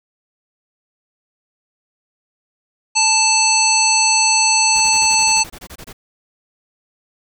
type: harmonic tone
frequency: 880 Hz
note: A5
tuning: in tune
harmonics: 1 / 3 / 5 / 7 / 9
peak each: -18 / -18 / -18 / -18 / -18 dBFS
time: 2.95-5.44 s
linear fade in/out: 20 ms
type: noise bursts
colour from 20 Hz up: pink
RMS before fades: -35 dBFS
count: 14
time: 4.75-5.93 s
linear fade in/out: 10 ms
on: 62 ms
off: 24 ms
effects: none